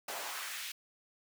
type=noise with high-pass filter sweep; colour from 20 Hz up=pink; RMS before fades=-41 dBFS; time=0.08-0.72 s; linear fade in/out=5 ms; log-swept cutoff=570 to 2700 Hz; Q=1.4; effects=none